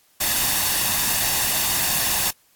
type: noise with comb filter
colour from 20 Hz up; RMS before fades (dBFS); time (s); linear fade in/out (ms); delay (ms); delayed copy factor
white; -21; 0.2-2.31; 10; 1.1; +0.5
effects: white hiss -59 dBFS RMS until 2.55 s + AAC 64 kbps